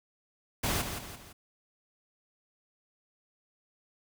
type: noise with echo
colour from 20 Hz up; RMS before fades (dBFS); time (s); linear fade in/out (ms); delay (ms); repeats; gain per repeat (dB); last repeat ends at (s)
pink; -30; 0.63-0.82; 10; 170; 3; -7; 1.33
effects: none